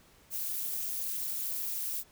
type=noise with amplitude modulation; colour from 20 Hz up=violet; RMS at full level=-31 dBFS; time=0.3-2.04 s; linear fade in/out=50 ms; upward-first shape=sine; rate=258 Hz; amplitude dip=90%; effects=pink hiss -61 dBFS RMS until 2.11 s